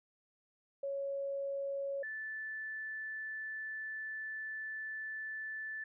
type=tone pair in turn; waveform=sine; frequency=554.4 / 1752.5 Hz; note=C#5 / A6; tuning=0 / -7 cents; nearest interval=octave + minor sixth; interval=1993 cents; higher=second; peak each=-35 / -39 dBFS; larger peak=first; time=0.83-2.03 / 2.03-5.84 s; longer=second; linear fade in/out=5 ms; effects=none